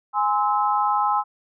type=chord; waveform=sine; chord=Ab augmented; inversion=none; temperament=just; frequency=830.6 / 1038.3 / 1297.8 Hz; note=Ab5 / C6 / E6; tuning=0 / -14 / -27 cents; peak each=-21 / -23 / -24 dBFS; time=0.13-1.24 s; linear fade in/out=50 ms; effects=none